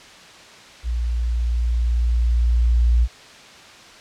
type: tone with level ramp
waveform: sine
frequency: 58.9 Hz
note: A#1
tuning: 19 cents sharp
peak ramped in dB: -20 to -12 dBFS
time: 0.83-3.08 s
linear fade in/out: 50 ms
effects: white hiss -43 dBFS RMS until 4 s + low-pass 5000 Hz 12 dB/octave